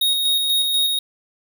square tone with tremolo, 3749 Hz, A#7, 9 cents sharp, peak -16 dBFS, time 0.01-0.99 s, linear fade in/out 5 ms, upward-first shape square, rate 4.1 Hz, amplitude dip 30%, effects none

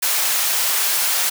white high-pass noise, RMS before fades -19 dBFS, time 0.02-1.3 s, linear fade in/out 10 ms, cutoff 670 Hz, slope 12 dB/octave, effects none

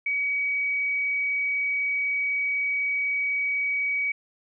sine tone, 2266 Hz, C#7, 37 cents sharp, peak -23 dBFS, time 0.06-4.12 s, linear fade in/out 5 ms, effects none

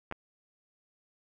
clicks, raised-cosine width 0.5 ms, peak -22 dBFS, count 2, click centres 0.113 / 0.124 s, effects none

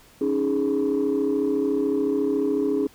sine chord, C# suspended second, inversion none, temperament equal, 277.2 / 311.1 / 415.3 Hz, C#4 / D#4 / G#4, 0 / 0 / 0 cents, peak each -23 / -25 / -22 dBFS, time 0.21-2.87 s, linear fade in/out 5 ms, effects tanh soft clip ceiling -15 dBFS + pink hiss -53 dBFS RMS until 2.94 s

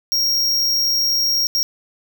square tone bursts at uneven times, 5588 Hz, F8, in tune, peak -16 dBFS, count 2, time 0.12-1.47 / 1.55-1.63 s, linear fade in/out 0 ms, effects none

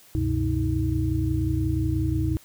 sine tone cluster, 69.1 / 94.9 / 125.8 / 316.7 Hz, C#2 / F#2 / B2 / D#4, -5 / +44 / +32 / +31 cents, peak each -27 dBFS, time 0.15-2.37 s, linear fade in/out 0 ms, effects white hiss -53 dBFS RMS until 2.44 s

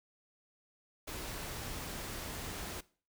pink noise, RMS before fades -42 dBFS, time 1.07-2.81 s, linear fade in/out 10 ms, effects noise-tail reverb RT60 0.4 s tail -20 dB re dry

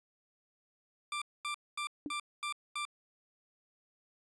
20% pulse tone bursts, 1181 Hz, D6, 9 cents sharp, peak -30 dBFS, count 6, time 1.12-2.852 s, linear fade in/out 2 ms, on 97 ms, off 230 ms
sine tone with exponential decay, 291.6 Hz, D4, 12 cents flat, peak -31 dBFS, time 2.06-2.13 s, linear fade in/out 1 ms, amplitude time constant 15 ms
effects resampled to 22050 Hz

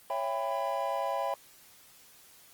triangle chord, C# half-diminished seventh, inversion none, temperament just, 554.4 / 665.2 / 798.3 / 997.9 Hz, C#5 / E5 / G5 / B5, 0 / +16 / +31 / +18 cents, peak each -33 dBFS, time 0.1-1.34 s, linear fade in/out 2 ms, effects white hiss -57 dBFS RMS until 2.53 s + Opus 24 kbps

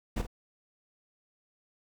brown noise with echo, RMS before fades -30 dBFS, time 0.16-0.22 s, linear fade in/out 10 ms, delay 48 ms, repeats 1, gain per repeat -10 dB, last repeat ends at 0.268 s, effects none

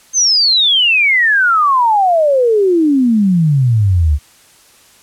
sine exponential sweep, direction down, 6400 to 69.3 Hz, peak -8 dBFS, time 0.13-4.19 s, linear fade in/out 50 ms, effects white hiss -46 dBFS RMS until 5.02 s + low-pass 11000 Hz 12 dB/octave

